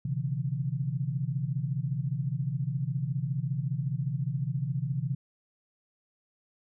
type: tone cluster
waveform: sine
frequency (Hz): 126.1 / 140.5 / 165.6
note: B2 / C#3 / E3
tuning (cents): +36 / +24 / +8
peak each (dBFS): -32 / -31 / -35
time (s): 0.05-5.15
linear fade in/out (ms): 5
effects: none